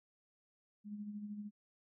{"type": "tone with tremolo", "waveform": "sine", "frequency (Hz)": 207.7, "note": "G#3", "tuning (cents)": 0, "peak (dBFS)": -40, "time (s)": [0.84, 1.51], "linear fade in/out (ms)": 50, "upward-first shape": "sine", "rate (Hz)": 13, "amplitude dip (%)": 50, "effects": []}